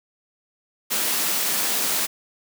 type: high-pass noise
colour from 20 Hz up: white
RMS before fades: -23 dBFS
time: 0.9-2.07 s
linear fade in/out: 20 ms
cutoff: 150 Hz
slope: 96 dB/octave
effects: none